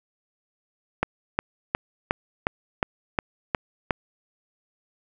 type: click train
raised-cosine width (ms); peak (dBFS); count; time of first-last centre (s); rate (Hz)
0.5; -6; 9; 1.03-3.908; 2.78
effects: none